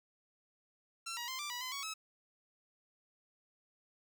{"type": "tone with pitch steps", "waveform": "10% pulse", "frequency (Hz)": [1353, 955, 1043, 1178, 975, 1021, 1118, 1292], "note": ["E6", "A#5", "C6", "D6", "B5", "C6", "C#6", "E6"], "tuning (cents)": [45, 42, -6, 5, -23, -43, 14, -35], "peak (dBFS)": -31, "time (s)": [1.06, 1.94], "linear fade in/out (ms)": 10, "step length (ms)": 110, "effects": []}